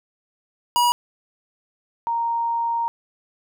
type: tone pair in turn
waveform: square / sine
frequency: 965 / 930.4 Hz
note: B5 / A#5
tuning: -40 / -4 cents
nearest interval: minor second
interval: 64 cents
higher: first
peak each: -16 / -20 dBFS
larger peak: first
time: 0.76-0.92 / 2.07-2.88 s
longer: second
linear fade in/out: 0 ms
effects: none